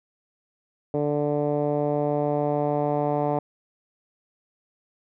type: tone with low-pass filter sweep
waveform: 10% pulse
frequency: 146.83 Hz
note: D3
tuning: in tune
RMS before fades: -24 dBFS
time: 0.94-3.39 s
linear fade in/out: 2 ms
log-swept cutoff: 520 to 790 Hz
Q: 1.9
effects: none